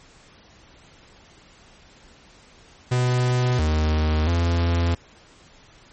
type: tone with pitch steps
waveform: 45% pulse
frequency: 124.7 / 77.4 / 85.2 Hz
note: B2 / D#2 / F2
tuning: +17 / -9 / -42 cents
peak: -18 dBFS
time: 2.91-4.95 s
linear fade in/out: 10 ms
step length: 680 ms
effects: pink hiss -51 dBFS RMS until 5.92 s + MP3 32 kbps